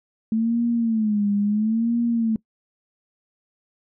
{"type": "tone with vibrato", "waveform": "sine", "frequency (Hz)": 218.9, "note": "A3", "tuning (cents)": -9, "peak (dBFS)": -18, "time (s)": [0.32, 2.36], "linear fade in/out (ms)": 2, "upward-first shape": "sine", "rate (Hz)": 0.74, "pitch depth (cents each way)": 130, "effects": ["noise-tail reverb RT60 0.1 s tail -22 dB re dry"]}